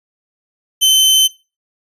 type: tone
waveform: sawtooth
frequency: 3072 Hz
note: G7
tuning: 36 cents flat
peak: -5 dBFS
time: 0.81-1.28 s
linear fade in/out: 20 ms
effects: noise-tail reverb RT60 0.3 s tail -19 dB re dry + resampled to 32000 Hz